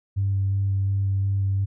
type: tone with vibrato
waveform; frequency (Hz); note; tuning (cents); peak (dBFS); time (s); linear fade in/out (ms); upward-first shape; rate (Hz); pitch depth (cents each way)
sine; 98; G2; 0; -19; 0.16-1.66; 20; square; 2.8; 9
effects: tanh soft clip ceiling -15 dBFS